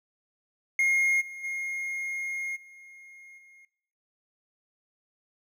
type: tone with level steps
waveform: triangle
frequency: 2141 Hz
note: C7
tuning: 39 cents sharp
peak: -19 / -35 / -28 / -45 / -50 dBFS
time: 0.79-3.65 s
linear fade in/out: 2 ms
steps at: 1.2 / 1.43 / 2.55 / 3.37 s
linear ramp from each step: 20 ms
effects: noise-tail reverb RT60 0.8 s tail -21 dB re dry